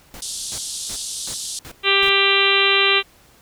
pink noise bursts, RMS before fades -37 dBFS, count 6, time 0.14-2.092 s, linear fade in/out 0 ms, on 67 ms, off 310 ms
white band-pass noise, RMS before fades -29 dBFS, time 0.22-1.59 s, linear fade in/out 2 ms, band 3300 to 10000 Hz, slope 48 dB/octave
harmonic tone, 394.2 Hz, G4, 10 cents sharp, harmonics 1 / 2 / 3 / 4 / 5 / 6 / 7 / 8 / 9 / 10, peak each -22 / -31 / -23 / -27 / -24 / -21 / -20 / -21 / -25 / -23 dBFS, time 1.83-3.03 s, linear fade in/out 50 ms
effects pink hiss -52 dBFS RMS until 3.41 s

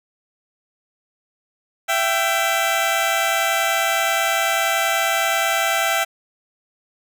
15% pulse tone pair together, 668 / 778.4 Hz, E5 / G5, +23 / -12 cents, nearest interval minor third, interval 265 cents, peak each -14 dBFS, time 1.88-6.05 s, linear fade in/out 20 ms, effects none

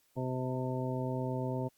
harmonic tone, 128.5 Hz, C3, 31 cents flat, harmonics 1 / 2 / 3 / 4 / 5 / 7, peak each -35 / -38 / -40 / -41 / -42 / -43 dBFS, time 0.16-1.69 s, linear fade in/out 20 ms, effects white hiss -71 dBFS RMS until 1.77 s + Opus 48 kbps

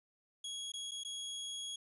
sawtooth tone with dropouts, 3322 Hz, G#7, in tune, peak -37 dBFS, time 0.44-1.76 s, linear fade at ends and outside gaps 5 ms, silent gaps 0.72-0.737 / 0.911-0.916 / 1.036-1.048 s, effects resampled to 24000 Hz

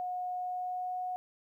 sine tone with pitch glide, 726 to 731.5 Hz, F#5 to F#5, -33 to -20 cents, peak -33 dBFS, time 0-1.16 s, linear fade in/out 0 ms, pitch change +13 cents, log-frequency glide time 0.35-0.98 s, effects 12-bit

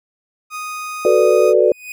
30% pulse tone, 1243 Hz, D#6, 2 cents flat, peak -22 dBFS, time 0.5-1.54 s, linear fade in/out 50 ms
sine chord, B minor seventh, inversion second, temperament equal, 370 / 440 / 493.9 / 587.3 Hz, F#4 / A4 / B4 / D5, 0 / 0 / 0 / 0 cents, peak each -15 dBFS, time 1.05-1.72 s, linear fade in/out 2 ms
45% pulse tone with exponential growth, 2489 Hz, D#7, in tune, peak -25 dBFS, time 1.56-1.92 s, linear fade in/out 1 ms, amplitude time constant 77 ms
effects none

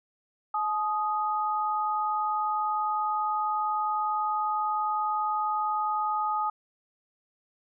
sine tone pair together, 854.5 / 1244.5 Hz, G#5 / D#6, +49 / 0 cents, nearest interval perfect fifth, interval 651 cents, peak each -28 dBFS, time 0.54-6.5 s, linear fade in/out 5 ms, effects none

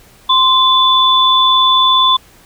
sine tone pair together, 1041 / 3481 Hz, C6 / A7, -9 / -19 cents, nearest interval octave + major sixth, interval 2090 cents, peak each -10 dBFS, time 0.29-2.17 s, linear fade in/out 10 ms, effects pink hiss -45 dBFS RMS until 2.45 s

